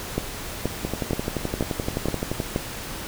two click trains, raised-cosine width 2 ms, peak -11 / -9 dBFS, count 19 / 6, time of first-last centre 0.85-2.402 / 0.18-2.561 s, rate 11.6 / 2.1 Hz, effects pink hiss -34 dBFS RMS until 3.07 s

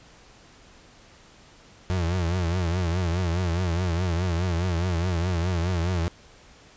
35% pulse tone with vibrato, 87.5 Hz, F2, 4 cents sharp, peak -21 dBFS, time 1.9-6.08 s, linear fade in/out 0 ms, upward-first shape triangle, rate 4.8 Hz, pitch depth 130 cents each way, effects pink hiss -52 dBFS RMS until 6.76 s + resampled to 16000 Hz

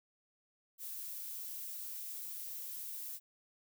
violet noise, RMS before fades -44 dBFS, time 0.78-3.2 s, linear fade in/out 50 ms, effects none

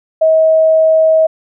sine tone, 638 Hz, D#5, 43 cents sharp, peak -6 dBFS, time 0.21-1.27 s, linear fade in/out 10 ms, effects none

